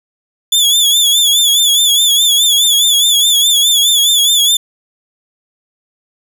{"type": "tone with vibrato", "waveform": "sawtooth", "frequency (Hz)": 3445, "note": "A7", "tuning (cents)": -37, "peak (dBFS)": -5, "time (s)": [0.52, 4.57], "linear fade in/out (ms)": 5, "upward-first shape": "sine", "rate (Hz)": 4.8, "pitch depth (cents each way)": 76, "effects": []}